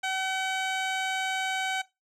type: tone with low-pass filter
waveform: 15% pulse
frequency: 760 Hz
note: F#5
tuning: 46 cents sharp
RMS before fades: -30 dBFS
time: 0.03-1.82 s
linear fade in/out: 10 ms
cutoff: 7300 Hz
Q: 0.75
effects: noise-tail reverb RT60 0.2 s tail -17 dB re dry